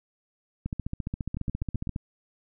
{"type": "two click trains", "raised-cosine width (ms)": 5, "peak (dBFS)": [-18, -20], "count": [20, 5], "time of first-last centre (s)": [[0.66, 1.961], [1.37, 1.873]], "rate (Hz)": [14.6, 7.96], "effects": []}